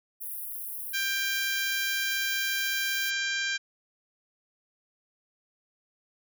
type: high-pass noise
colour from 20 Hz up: white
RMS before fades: -37 dBFS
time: 0.2-3.11 s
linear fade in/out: 20 ms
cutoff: 10000 Hz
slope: 96 dB/octave
type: harmonic tone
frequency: 792 Hz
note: G5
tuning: 18 cents sharp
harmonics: 2 / 3 / 4 / 5 / 6 / 7 / 8 / 9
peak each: -30 / -34 / -36 / -38 / -40 / -41 / -42 / -43 dBFS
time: 0.93-3.58 s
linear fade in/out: 20 ms
effects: none